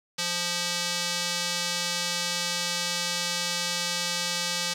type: tone with band-pass filter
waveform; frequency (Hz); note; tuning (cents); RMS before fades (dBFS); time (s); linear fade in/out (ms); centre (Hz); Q
square; 174.9; F3; +3; -29; 0.18-4.74; 10; 5000; 1.3
effects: none